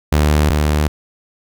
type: tone pair in turn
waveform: sawtooth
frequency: 75.1 / 75.1 Hz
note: D2 / D2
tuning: +39 / +39 cents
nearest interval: unison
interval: 0 cents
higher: neither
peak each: -7 / -9 dBFS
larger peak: first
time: 0.12-0.5 / 0.5-0.88 s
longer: neither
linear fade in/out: 5 ms
effects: none